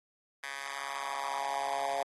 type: tone with high-pass filter sweep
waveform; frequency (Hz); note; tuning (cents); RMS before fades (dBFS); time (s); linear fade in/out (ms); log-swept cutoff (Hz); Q
10% pulse; 138.59; C#3; 0; -36; 0.43-2.03; 5; 1500 to 660; 3.5
effects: AAC 32 kbps